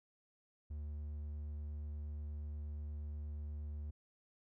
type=tone; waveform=triangle; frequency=74.3 Hz; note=D2; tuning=21 cents sharp; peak=-39 dBFS; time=0.7-3.91 s; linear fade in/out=10 ms; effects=none

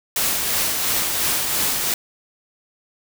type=noise with tremolo; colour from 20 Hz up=white; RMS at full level=-20 dBFS; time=0.16-1.94 s; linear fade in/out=2 ms; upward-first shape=sine; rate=2.9 Hz; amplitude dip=30%; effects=none

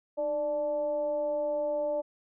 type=tone with frequency modulation; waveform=sine; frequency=590 Hz; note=D5; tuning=8 cents sharp; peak=-27 dBFS; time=0.17-2.02 s; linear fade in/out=20 ms; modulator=284 Hz; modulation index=0.42; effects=none

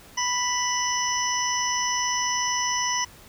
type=harmonic tone with a mistuned harmonic; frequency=987.8 Hz; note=B5; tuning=in tune; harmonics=1 / 2 / 3 / 5 / 6; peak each=-27 / -30 / -32 / -31 / -28 dBFS; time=0.17-3.05 s; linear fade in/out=10 ms; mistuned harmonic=5; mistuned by=+120 cents; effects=pink hiss -49 dBFS RMS until 3.28 s

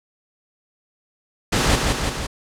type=noise with echo; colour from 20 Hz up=pink; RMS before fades=-18 dBFS; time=1.52-1.76 s; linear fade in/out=10 ms; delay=170 ms; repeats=3; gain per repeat=-3 dB; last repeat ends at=2.27 s; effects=low-pass 8000 Hz 12 dB/octave

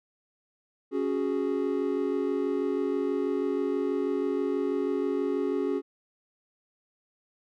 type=chord; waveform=triangle; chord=C# suspended fourth; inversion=none; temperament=just; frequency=277.2 / 369.6 / 415.8 Hz; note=C#4 / F#4 / G#4; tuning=0 / -2 / +2 cents; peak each=-28 dBFS; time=0.91-5.82 s; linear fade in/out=50 ms; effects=none

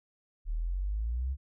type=exponential sweep; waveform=sine; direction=up; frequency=37.17 to 69.3 Hz; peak=-29 dBFS; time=0.45-1.37 s; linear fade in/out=50 ms; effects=none

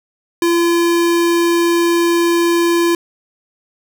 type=tone; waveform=square; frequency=341.1 Hz; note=F4; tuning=41 cents flat; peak=-12 dBFS; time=0.42-2.95 s; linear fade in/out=2 ms; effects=none

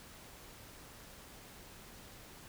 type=silence; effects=pink hiss -54 dBFS RMS until 2.48 s

